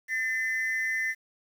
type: ring-modulated tone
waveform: triangle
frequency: 1915 Hz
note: A#6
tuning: 46 cents sharp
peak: -21 dBFS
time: 0.08-1.15 s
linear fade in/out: 50 ms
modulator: 123 Hz
effects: tanh soft clip ceiling -18 dBFS + 9-bit